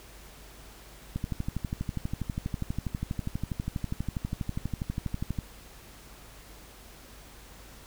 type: click train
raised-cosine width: 5 ms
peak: -18 dBFS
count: 53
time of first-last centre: 1.16-5.388 s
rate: 12.3 Hz
effects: added 50 Hz sine -52 dBFS peak until 7.86 s + pink hiss -51 dBFS RMS until 7.86 s